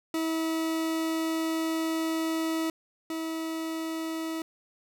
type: tone pair in turn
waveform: 40% pulse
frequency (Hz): 323 / 323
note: E4 / E4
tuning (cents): -35 / -35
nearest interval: unison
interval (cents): 0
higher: neither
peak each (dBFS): -26 / -30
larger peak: first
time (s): 0.14-2.7 / 3.1-4.42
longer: first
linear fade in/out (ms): 2
effects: none